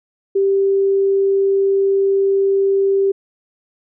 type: tone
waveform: sine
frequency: 392 Hz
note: G4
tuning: in tune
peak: -12 dBFS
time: 0.35-3.12 s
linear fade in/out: 10 ms
effects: none